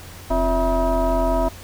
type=tone with frequency modulation; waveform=sine; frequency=349.2 Hz; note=F4; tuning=in tune; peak=-16 dBFS; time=0.3-1.49 s; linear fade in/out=10 ms; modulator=307 Hz; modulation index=2; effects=added 89 Hz sine -40 dBFS peak until 1.63 s + pink hiss -41 dBFS RMS until 1.63 s